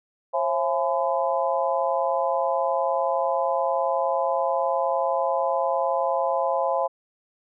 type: harmonic tone with a mistuned harmonic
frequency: 168.8 Hz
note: E3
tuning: 41 cents sharp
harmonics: 3 / 4 / 5 / 6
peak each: -25 / -26 / -27 / -28 dBFS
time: 0.33-6.88 s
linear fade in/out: 20 ms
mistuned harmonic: 3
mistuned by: +99 cents
effects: none